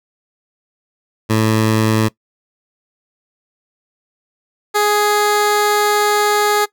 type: tone pair in turn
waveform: 15% pulse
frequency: 110 / 416.4 Hz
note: A2 / G#4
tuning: 0 / +5 cents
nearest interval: octave + major seventh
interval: 2305 cents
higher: second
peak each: -6 dBFS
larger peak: neither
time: 1.29-2.09 / 4.74-6.66 s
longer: second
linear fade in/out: 20 ms
effects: noise-tail reverb RT60 0.1 s tail -20 dB re dry